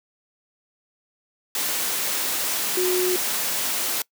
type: tone in noise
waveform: sine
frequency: 364.4 Hz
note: F#4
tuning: 26 cents flat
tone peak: -20 dBFS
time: 2.77-3.16 s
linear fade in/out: 2 ms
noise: white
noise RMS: -25 dBFS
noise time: 1.55-4.02 s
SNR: +2 dB
effects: noise-tail reverb RT60 0.1 s tail -23 dB re dry + high-pass 200 Hz 12 dB/octave